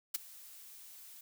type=noise with ADSR envelope; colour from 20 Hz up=blue; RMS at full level=-31 dBFS; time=0.14-1.21 s; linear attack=10 ms; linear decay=15 ms; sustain=-22 dB; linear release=3 ms; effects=none